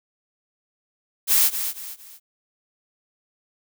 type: noise with echo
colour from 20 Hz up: blue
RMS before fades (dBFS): -17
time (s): 1.27-1.51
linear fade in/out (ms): 50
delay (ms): 230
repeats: 3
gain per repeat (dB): -9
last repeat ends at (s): 2.2
effects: none